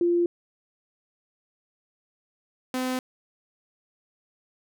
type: tone pair in turn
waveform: sine / sawtooth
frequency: 346.4 / 255.8 Hz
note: F4 / C4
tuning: -14 / -39 cents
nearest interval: perfect fourth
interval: 525 cents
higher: first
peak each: -19 / -22 dBFS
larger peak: first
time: 0.01-0.26 / 2.74-2.99 s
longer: neither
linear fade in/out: 2 ms
effects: none